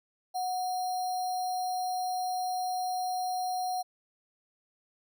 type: tone with sample-and-hold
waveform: sine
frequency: 735 Hz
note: F#5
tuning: 12 cents flat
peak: -29 dBFS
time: 0.34-3.83 s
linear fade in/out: 20 ms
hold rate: 4900 Hz
effects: none